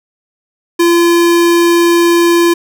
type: tone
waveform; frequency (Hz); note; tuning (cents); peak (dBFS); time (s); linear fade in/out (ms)
square; 342.1; F4; -36; -7; 0.79-2.54; 10
effects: none